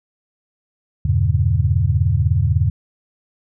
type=chord; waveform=sine; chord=E diminished seventh; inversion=none; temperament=just; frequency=82.41 / 98.89 / 118.67 / 142.4 Hz; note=E2 / G2 / Bb2 / Db3; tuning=0 / +16 / +31 / +47 cents; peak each=-18 / -18 / -20 / -21 dBFS; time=1.05-2.7 s; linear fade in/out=5 ms; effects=none